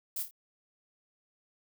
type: noise with echo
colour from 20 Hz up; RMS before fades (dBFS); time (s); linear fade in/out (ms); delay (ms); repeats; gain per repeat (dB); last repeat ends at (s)
violet; -35; 0.16-0.23; 5; 27; 3; -7; 0.311
effects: none